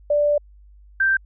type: tone pair in turn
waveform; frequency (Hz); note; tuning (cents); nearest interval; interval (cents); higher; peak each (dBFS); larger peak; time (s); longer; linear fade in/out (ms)
sine; 587.3 / 1567.9; D5 / G6; 0 / 0; octave + perfect fourth; 1700; second; -15; neither; 0.1-0.38 / 1-1.17; first; 5
effects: added 50 Hz sine -45 dBFS peak until 1.25 s